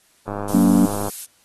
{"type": "click train", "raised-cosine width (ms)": 1, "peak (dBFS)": -14, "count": 83, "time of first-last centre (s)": [0.28, 1.084], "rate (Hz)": 102}
{"type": "noise", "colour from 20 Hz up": "violet", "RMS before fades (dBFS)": -28, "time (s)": [0.48, 1.25], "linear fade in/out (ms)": 2}
{"type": "chord", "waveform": "sine", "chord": "Gb augmented", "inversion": "none", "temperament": "equal with one note detuned", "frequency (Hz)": [185, 233.1, 286.1], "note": ["Gb3", "Bb3", "D4"], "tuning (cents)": [0, 0, -45], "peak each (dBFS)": -16, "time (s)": [0.53, 0.87], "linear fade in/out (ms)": 20}
{"effects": ["white hiss -58 dBFS RMS until 1.44 s", "AAC 32 kbps"]}